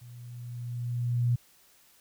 sine tone with level ramp, 120.8 Hz, B2, 38 cents flat, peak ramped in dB -45 to -21 dBFS, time 0.01-1.36 s, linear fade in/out 10 ms, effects white hiss -61 dBFS RMS until 2 s

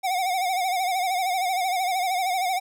square tone with vibrato, 740 Hz, F#5, in tune, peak -23 dBFS, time 0.03-2.6 s, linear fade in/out 20 ms, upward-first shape sine, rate 13 Hz, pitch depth 80 cents each way, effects none

